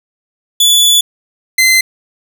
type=tone pair in turn; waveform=sawtooth; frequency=3452 / 2064 Hz; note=A7 / C7; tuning=-34 / -24 cents; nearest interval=major sixth; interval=890 cents; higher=first; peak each=-3 dBFS; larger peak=neither; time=0.6-1.01 / 1.58-1.81 s; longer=first; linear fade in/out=5 ms; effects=none

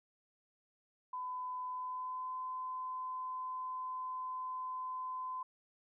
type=tone with pitch glide; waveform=sine; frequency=1007 to 1022.2 Hz; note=B5 to C6; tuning=+33 to -41 cents; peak=-38 dBFS; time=1.13-5.43 s; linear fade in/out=5 ms; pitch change=+26 cents; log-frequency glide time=1.67-2.35 s; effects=none

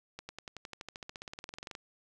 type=accelerating click train; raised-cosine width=0.2 ms; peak=-25 dBFS; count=25; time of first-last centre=0.19-1.751 s; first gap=100 ms; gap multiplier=0.96; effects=none

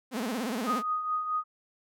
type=tone with vibrato; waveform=sawtooth; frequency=235.8 Hz; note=A#3; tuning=20 cents sharp; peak=-26 dBFS; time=0.11-0.83 s; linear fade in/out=50 ms; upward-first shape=sine; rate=17 Hz; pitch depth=210 cents each way
type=tone with tremolo; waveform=sine; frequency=1244.5 Hz; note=D#6; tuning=in tune; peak=-25 dBFS; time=0.65-1.44 s; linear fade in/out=50 ms; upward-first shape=triangle; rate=4.6 Hz; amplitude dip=60%
effects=none

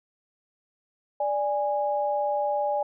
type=tone pair together; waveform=sine; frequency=587.6 / 825 Hz; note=D5 / G#5; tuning=+1 / -12 cents; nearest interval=tritone; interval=587 cents; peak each=-26 dBFS; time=1.2-2.83 s; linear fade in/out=5 ms; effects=none

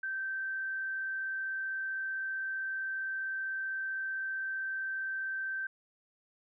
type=tone with frequency modulation; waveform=sine; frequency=1556 Hz; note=G6; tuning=13 cents flat; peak=-33 dBFS; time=0.03-5.67 s; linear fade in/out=5 ms; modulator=35.5 Hz; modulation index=0.31; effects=none

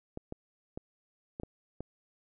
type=clicks; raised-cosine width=2 ms; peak=-25 dBFS; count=6; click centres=0.174 / 0.324 / 0.775 / 1.399 / 1.434 / 1.806 s; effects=none

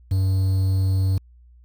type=tone with quantisation; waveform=triangle; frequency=95.1 Hz; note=F#2; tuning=48 cents sharp; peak=-15 dBFS; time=0.11-1.18 s; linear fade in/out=5 ms; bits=7; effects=added 60 Hz sine -47 dBFS peak until 1.64 s

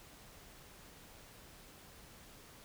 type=silence; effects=pink hiss -57 dBFS RMS until 2.64 s

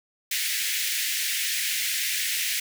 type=high-pass noise; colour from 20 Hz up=pink; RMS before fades=-27 dBFS; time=0.31-2.6 s; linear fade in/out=5 ms; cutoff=1800 Hz; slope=48 dB/octave; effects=none

